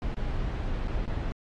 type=noise with dropouts; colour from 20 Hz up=brown; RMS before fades=-30 dBFS; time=0.02-1.32 s; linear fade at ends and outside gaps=1 ms; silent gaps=0.144-0.168 / 0.875-0.88 / 1.057-1.077 s; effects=low-pass 4000 Hz 12 dB/octave + AAC 32 kbps